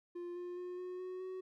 triangle tone with pitch steps, 350 / 354.5 / 359 / 363.6 / 368.3 / 373 Hz, F4 / F4 / F4 / F#4 / F#4 / F#4, +4 / +26 / +48 / -30 / -8 / +14 cents, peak -39 dBFS, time 0.15-1.41 s, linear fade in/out 10 ms, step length 210 ms, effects none

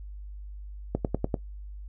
click train, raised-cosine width 2 ms, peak -12 dBFS, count 5, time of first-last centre 0.95-1.342 s, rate 10.2 Hz, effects noise-tail reverb RT60 0.1 s tail -18 dB re dry + added 50 Hz sine -38 dBFS peak until 1.88 s

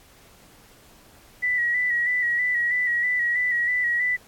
sine tone with vibrato, 1947 Hz, B6, 25 cents flat, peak -20 dBFS, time 1.42-4.17 s, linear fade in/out 20 ms, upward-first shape square, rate 3.1 Hz, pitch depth 34 cents each way, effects pink hiss -53 dBFS RMS until 4.27 s + AAC 64 kbps

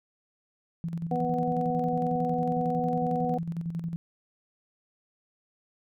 sine tone with tremolo, 167.3 Hz, E3, 26 cents sharp, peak -28 dBFS, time 0.84-3.96 s, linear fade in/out 0 ms, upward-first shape square, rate 11 Hz, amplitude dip 55%
harmonic tone, 246.9 Hz, B3, in tune, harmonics 1 / 2 / 3, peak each -31 / -31 / -29 dBFS, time 1.11-3.38 s, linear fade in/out 5 ms
effects none

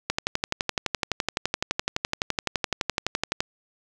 click train, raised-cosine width 0.2 ms, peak -6 dBFS, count 40, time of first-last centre 0.1-3.405 s, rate 11.8 Hz, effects none

